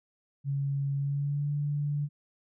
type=tone with pitch glide; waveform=sine; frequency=139.5 to 145.68 Hz; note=C#3 to D3; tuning=+11 to -14 cents; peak=-27 dBFS; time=0.44-2.09 s; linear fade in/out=50 ms; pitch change=+75 cents; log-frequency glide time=0.96-1.51 s; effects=none